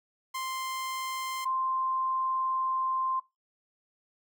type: tone pair in turn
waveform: sawtooth / sine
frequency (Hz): 1046.5 / 1046.5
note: C6 / C6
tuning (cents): 0 / 0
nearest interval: unison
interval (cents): 0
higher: neither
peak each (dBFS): -29 / -27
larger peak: second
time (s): 0.34-1.45 / 1.45-3.2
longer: second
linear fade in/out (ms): 10
effects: noise-tail reverb RT60 0.2 s tail -18 dB re dry